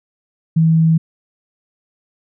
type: tone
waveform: sine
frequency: 161.9 Hz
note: E3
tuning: 31 cents flat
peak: -9 dBFS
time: 0.56-0.98 s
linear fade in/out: 10 ms
effects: none